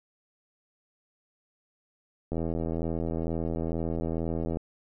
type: click train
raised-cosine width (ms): 2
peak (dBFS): -18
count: 186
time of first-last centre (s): 2.32-4.571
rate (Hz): 82.2
effects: none